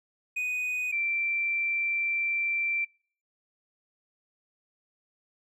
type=tone pair in turn; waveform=triangle / sine; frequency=2489 / 2349 Hz; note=D#7 / D7; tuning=0 / 0 cents; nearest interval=minor second; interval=100 cents; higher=first; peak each=-26 dBFS; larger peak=neither; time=0.36-0.92 / 0.92-2.85 s; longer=second; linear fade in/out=10 ms; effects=noise-tail reverb RT60 0.5 s tail -25 dB re dry